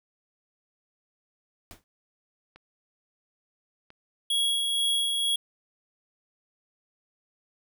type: noise with exponential decay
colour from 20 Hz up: pink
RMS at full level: -41 dBFS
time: 1.71-1.84 s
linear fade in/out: 0 ms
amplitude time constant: 28 ms
type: clicks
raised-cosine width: 0.3 ms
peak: -33 dBFS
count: 2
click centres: 2.56 / 3.904 s
type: tone with tremolo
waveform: square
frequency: 3322 Hz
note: G#7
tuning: in tune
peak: -23 dBFS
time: 4.3-5.36 s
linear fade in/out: 5 ms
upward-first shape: sine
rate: 2.1 Hz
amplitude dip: 30%
effects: none